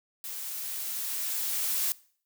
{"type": "noise with level ramp", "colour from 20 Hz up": "blue", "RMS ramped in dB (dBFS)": [-38, -28], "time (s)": [0.24, 1.92], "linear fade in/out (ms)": 0, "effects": ["noise-tail reverb RT60 0.5 s tail -21 dB re dry"]}